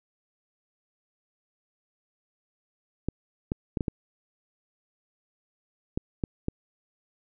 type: clicks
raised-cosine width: 3 ms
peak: -14 dBFS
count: 8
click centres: 3.086 / 3.519 / 3.772 / 3.808 / 3.882 / 5.975 / 6.238 / 6.484 s
effects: none